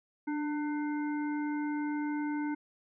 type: harmonic tone with a mistuned harmonic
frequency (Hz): 300.6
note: D4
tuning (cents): +40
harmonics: 1 / 3 / 5 / 7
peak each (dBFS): -31 / -41 / -45 / -48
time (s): 0.27-2.55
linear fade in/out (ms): 10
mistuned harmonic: 1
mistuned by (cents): -31
effects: none